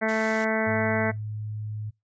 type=harmonic tone; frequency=220 Hz; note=A3; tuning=in tune; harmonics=1 / 2 / 3 / 4 / 5 / 6 / 7 / 8 / 9 / 10; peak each=-28 / -30 / -27 / -34 / -38 / -39 / -32 / -36 / -31 / -38 dBFS; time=0.01-1.12 s; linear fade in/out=20 ms
type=noise; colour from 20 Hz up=white; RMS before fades=-40 dBFS; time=0.08-0.45 s; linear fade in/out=10 ms
type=tone; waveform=sine; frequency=106.8 Hz; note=G#2; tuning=49 cents sharp; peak=-30 dBFS; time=0.66-1.91 s; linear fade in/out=20 ms
effects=noise-tail reverb RT60 0.2 s tail -24 dB re dry + resampled to 16000 Hz